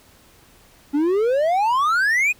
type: exponential sweep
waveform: triangle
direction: up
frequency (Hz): 277.2 to 2549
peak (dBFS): -14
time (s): 0.93-2.33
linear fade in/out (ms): 20
effects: pink hiss -52 dBFS RMS until 2.39 s